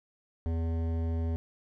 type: tone with hard clipping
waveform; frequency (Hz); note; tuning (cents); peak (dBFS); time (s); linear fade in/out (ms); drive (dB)
sine; 82.41; E2; 0; -30; 0.46-1.36; 0; 14
effects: none